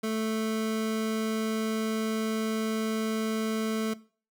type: tone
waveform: 25% pulse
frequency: 220 Hz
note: A3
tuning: in tune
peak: -24 dBFS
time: 0.03-3.94 s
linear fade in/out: 10 ms
effects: noise-tail reverb RT60 0.4 s tail -19 dB re dry